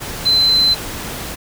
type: tone in noise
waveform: sine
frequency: 4063 Hz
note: B7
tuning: 48 cents sharp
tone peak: -10 dBFS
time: 0.25-0.75 s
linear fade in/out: 20 ms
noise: pink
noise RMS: -27 dBFS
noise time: 0-1.36 s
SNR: +14 dB
effects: none